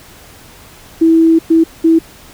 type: tone bursts at uneven times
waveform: sine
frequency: 326.6 Hz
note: E4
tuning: 16 cents flat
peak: -5 dBFS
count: 3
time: 1.01-1.39 / 1.5-1.64 / 1.84-1.99 s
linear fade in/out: 10 ms
effects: pink hiss -39 dBFS RMS until 2.33 s